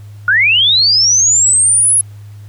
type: linear sweep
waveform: sine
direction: up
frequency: 1396.9 to 10640 Hz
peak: -7 dBFS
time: 0.28-2.01 s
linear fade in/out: 2 ms
effects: added 103 Hz sine -30 dBFS peak until 2.48 s + pink hiss -50 dBFS RMS until 2.48 s